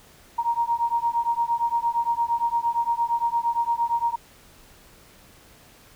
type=beating tone pair; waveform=sine; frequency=932.3 / 941 Hz; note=A#5 / A#5; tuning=0 / +16 cents; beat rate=8.7 Hz; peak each=-24 dBFS; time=0.38-4.16 s; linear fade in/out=10 ms; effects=pink hiss -52 dBFS RMS until 5.95 s